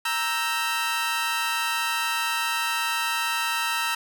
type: chord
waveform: 20% pulse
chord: E diminished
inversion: second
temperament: equal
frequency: 932.3 / 1318.5 / 1568 Hz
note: Bb5 / E6 / G6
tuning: 0 / 0 / 0 cents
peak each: -23 / -22 / -27 dBFS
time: 0.05-3.95 s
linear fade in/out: 5 ms
effects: none